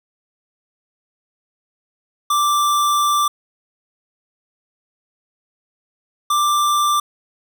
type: tone pair in turn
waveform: square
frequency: 1175 / 1180.6 Hz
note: D6 / D6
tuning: +1 / +9 cents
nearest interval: unison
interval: 8 cents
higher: second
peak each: -15 dBFS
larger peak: neither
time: 2.3-3.28 / 6.3-7 s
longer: first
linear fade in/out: 5 ms
effects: none